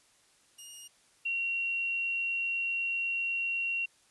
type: tone pair in turn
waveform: 10% pulse / sine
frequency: 2851 / 2744 Hz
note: F7 / F7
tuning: +35 / -31 cents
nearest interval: minor second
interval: 66 cents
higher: first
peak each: -36 / -29 dBFS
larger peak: second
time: 0.58-0.88 / 1.25-3.86 s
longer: second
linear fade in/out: 10 ms
effects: white hiss -65 dBFS RMS until 4.1 s + resampled to 24000 Hz